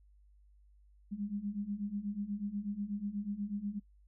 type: beating tone pair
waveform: sine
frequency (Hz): 199.1 / 207.3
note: G3 / G#3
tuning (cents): +27 / -3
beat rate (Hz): 8.2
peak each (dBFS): -40 / -37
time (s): 1.11-3.8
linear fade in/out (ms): 20
effects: noise-tail reverb RT60 0.1 s tail -25 dB re dry + added 50 Hz sine -60 dBFS peak until 4.07 s